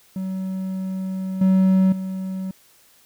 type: tone with level steps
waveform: triangle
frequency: 188.9 Hz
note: F#3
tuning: 36 cents sharp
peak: -22 / -11 / -23 dBFS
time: 0.16-2.51 s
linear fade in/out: 2 ms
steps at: 1.41 / 1.92 s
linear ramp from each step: 5 ms
effects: white hiss -55 dBFS RMS until 3.05 s